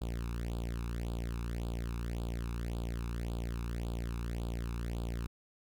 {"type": "tone with flanger", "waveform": "sawtooth", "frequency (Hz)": 58.2, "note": "A#1", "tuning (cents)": -2, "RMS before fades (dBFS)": -37, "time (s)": [0.01, 5.27], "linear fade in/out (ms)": 10, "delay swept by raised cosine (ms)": [0.25, 0.8], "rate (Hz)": 1.8, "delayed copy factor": 0.95, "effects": []}